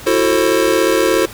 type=chord; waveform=square; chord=F# half-diminished seventh; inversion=third; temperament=just; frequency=333 / 370 / 444 / 532.8 Hz; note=E4 / F#4 / A4 / C5; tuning=+18 / 0 / +16 / +31 cents; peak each=-18 dBFS; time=0.06-1.26 s; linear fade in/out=10 ms; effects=pink hiss -34 dBFS RMS until 1.33 s